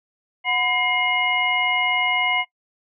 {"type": "tone cluster", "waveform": "sine", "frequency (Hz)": [730, 997, 2128, 2907], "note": ["F#5", "B5", "C7", "F#7"], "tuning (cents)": [-24, 16, 29, -31], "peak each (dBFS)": [-26, -27, -20, -27], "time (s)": [0.44, 2.45], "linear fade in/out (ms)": 50, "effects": ["noise-tail reverb RT60 0.1 s tail -20 dB re dry"]}